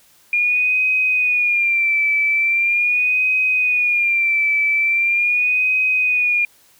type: tone with vibrato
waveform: sine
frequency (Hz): 2413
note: D7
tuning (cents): +46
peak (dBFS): -14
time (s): 0.33-6.45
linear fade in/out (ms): 2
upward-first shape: sine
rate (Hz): 0.41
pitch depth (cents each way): 74
effects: white hiss -53 dBFS RMS until 6.79 s